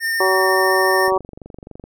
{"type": "tone with vibrato", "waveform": "square", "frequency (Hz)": 1816, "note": "A#6", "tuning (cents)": -46, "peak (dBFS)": -19, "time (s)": [0, 1.11], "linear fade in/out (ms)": 50, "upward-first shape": "sine", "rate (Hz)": 14, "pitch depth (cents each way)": 11}
{"type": "harmonic tone", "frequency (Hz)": 188.9, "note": "F#3", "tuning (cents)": 36, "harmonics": [2, 3, 4, 5, 6], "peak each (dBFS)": [-18, -21, -23, -22, -22], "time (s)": [0.2, 1.18], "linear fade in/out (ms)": 5}
{"type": "click train", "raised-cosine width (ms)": 2, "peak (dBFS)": -23, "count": 19, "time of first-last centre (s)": [1.08, 1.839], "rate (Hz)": 23.7}
{"effects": []}